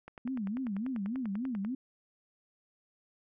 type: click train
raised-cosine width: 0.5 ms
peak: -31 dBFS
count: 17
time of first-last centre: 0.08-1.649 s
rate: 10.2 Hz
type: tone with vibrato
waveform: sine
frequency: 227.3 Hz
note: A#3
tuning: 43 cents flat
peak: -32 dBFS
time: 0.25-1.75 s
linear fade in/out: 5 ms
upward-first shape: sine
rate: 3.5 Hz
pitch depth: 280 cents each way
effects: none